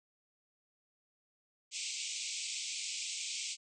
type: band-pass noise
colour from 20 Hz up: white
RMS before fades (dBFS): -40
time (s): 1.71-3.57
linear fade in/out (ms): 50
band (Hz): 2200 to 8200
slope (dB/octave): 96
effects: none